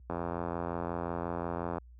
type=click train; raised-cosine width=1 ms; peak=-20 dBFS; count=145; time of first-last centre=0.1-1.782 s; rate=85.6 Hz; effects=added 60 Hz sine -44 dBFS peak until 1.99 s + high-pass 80 Hz 12 dB/octave